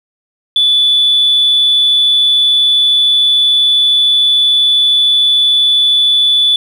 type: tone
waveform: sine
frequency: 3467 Hz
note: A7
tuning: 26 cents flat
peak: -6 dBFS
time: 0.56-6.56 s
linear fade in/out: 2 ms
effects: tanh soft clip ceiling -2 dBFS + 7-bit